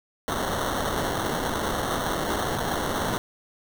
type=noise with sample-and-hold; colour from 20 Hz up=white; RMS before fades=-27 dBFS; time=0.28-3.18 s; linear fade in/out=0 ms; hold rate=2450 Hz; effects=none